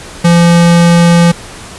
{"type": "tone", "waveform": "square", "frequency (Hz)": 171.1, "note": "F3", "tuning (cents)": -35, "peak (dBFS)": -4, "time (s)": [0.24, 1.32], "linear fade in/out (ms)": 10, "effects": ["pink hiss -29 dBFS RMS until 1.78 s", "resampled to 24000 Hz"]}